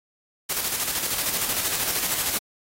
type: noise with tremolo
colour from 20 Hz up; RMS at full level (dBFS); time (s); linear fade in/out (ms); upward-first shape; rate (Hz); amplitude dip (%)
white; -24; 0.49-2.39; 10; square; 13; 40
effects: AAC 48 kbps